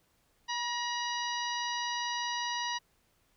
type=harmonic tone with a mistuned harmonic; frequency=965 Hz; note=B5; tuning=40 cents flat; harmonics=1 / 2 / 3 / 4 / 5 / 6; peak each=-35 / -38 / -40 / -41 / -42 / -43 dBFS; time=0.48-2.79 s; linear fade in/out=20 ms; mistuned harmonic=2; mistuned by=-39 cents; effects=pink hiss -71 dBFS RMS until 3.36 s